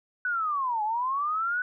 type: linear two-way sweep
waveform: sine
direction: down then up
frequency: 1500 to 830.6 to 1500 Hz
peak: -25 dBFS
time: 0.25-1.62 s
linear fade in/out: 2 ms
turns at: 0.83 s
effects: none